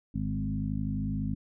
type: harmonic tone with a mistuned harmonic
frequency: 51.91 Hz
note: G#1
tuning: in tune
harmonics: 1 / 2 / 3 / 4 / 5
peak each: -36 / -35 / -35 / -34 / -36 dBFS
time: 0.14-1.35 s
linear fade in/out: 10 ms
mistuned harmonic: 3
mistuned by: -18 cents
effects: none